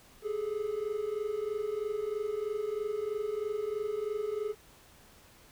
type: tone pair together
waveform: triangle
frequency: 406.9 / 430 Hz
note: G#4 / A4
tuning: -35 / -40 cents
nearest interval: minor second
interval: 95 cents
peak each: -34 / -31 dBFS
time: 0.22-4.55 s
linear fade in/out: 50 ms
effects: pink hiss -58 dBFS RMS until 5.51 s